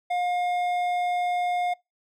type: tone with hard clipping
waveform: triangle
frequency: 713 Hz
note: F5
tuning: 36 cents sharp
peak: -25 dBFS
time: 0.1-1.74 s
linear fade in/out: 10 ms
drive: 12 dB
effects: noise-tail reverb RT60 0.2 s tail -24 dB re dry